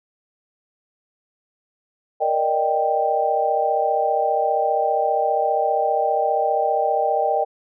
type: chord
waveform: sine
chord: Eb major seventh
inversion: second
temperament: equal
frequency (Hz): 466.2 / 587.3 / 622.3 / 784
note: Bb4 / D5 / Eb5 / G5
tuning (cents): 0 / 0 / 0 / 0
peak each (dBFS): -25 / -25 / -23 / -20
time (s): 2.2-7.45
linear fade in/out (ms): 20
effects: none